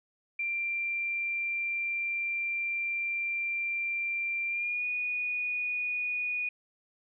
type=tone with pitch glide; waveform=sine; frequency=2367 to 2463 Hz; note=D7 to D#7; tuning=+13 to -18 cents; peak=-29 dBFS; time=0.39-6.49 s; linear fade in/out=5 ms; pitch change=+69 cents; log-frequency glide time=4.47-4.85 s; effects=none